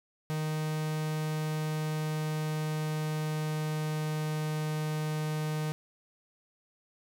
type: tone with pitch glide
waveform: 45% pulse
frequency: 155 to 154.02 Hz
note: D#3 to D#3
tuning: -6 to -17 cents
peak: -30 dBFS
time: 0.3-5.72 s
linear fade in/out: 0 ms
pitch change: -11 cents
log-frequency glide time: 1.06-4.65 s
effects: none